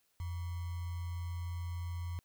sine tone with sample-and-hold, 86.6 Hz, F2, 14 cents flat, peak -36 dBFS, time 0.2-2.19 s, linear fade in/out 0 ms, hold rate 1050 Hz, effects white hiss -75 dBFS RMS until 2.24 s

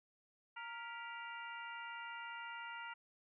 harmonic tone with a mistuned harmonic, 466.2 Hz, A#4, in tune, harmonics 2 / 3 / 4 / 5 / 6, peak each -49 / -49 / -53 / -56 / -54 dBFS, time 0.56-2.94 s, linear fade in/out 10 ms, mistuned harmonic 4, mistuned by +83 cents, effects none

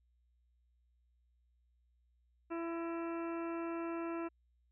harmonic tone with a mistuned harmonic, 334.6 Hz, E4, 26 cents sharp, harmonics 1 / 2 / 3 / 4 / 5 / 6 / 7 / 8, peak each -38 / -46 / -48 / -48 / -57 / -61 / -57 / -56 dBFS, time 2.5-4.29 s, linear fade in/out 20 ms, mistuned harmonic 6, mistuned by -79 cents, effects added 60 Hz sine -70 dBFS peak until 4.71 s

